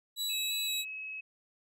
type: tone with vibrato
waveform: sawtooth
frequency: 3900 Hz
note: B7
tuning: 23 cents flat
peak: -29 dBFS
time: 0.16-0.85 s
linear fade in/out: 50 ms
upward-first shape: square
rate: 2.9 Hz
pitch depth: 11 cents each way
type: tone with pitch glide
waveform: sine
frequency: 2593 to 2568 Hz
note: E7 to E7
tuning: -29 to -46 cents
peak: -38 dBFS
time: 0.29-1.21 s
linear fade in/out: 10 ms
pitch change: -17 cents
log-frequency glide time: 0.44-0.82 s
effects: none